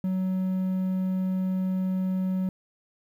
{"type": "tone", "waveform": "triangle", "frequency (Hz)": 186.8, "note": "F#3", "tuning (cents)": 17, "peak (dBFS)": -22, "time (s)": [0.04, 2.49], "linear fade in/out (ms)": 2, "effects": ["10-bit"]}